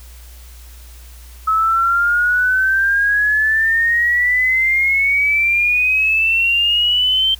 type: exponential sweep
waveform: sine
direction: up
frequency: 1287 to 3136 Hz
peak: -12 dBFS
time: 1.47-7.35 s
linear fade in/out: 10 ms
effects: added 60 Hz sine -36 dBFS peak until 7.39 s + white hiss -45 dBFS RMS until 7.39 s